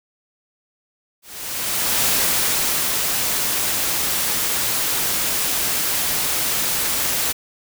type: noise with ADSR envelope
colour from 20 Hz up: white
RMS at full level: -18 dBFS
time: 1.22-7.33 s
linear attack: 840 ms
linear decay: 820 ms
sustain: -3 dB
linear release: 16 ms
effects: none